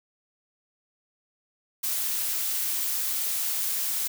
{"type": "noise", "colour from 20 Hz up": "blue", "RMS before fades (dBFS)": -28, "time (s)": [1.83, 4.08], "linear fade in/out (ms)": 10, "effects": []}